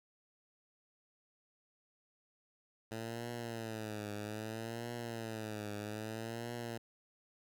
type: tone with vibrato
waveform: 10% pulse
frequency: 111.2 Hz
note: A2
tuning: 19 cents sharp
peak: -32 dBFS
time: 2.91-6.78 s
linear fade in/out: 10 ms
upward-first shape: triangle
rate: 0.62 Hz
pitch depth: 130 cents each way
effects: none